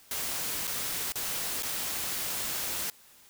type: noise with dropouts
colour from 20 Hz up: white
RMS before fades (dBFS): -33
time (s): 0.11-2.9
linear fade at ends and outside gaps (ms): 1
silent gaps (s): 0.671-0.676 / 1.121-1.156 / 1.624-1.631
effects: white hiss -57 dBFS RMS until 3.29 s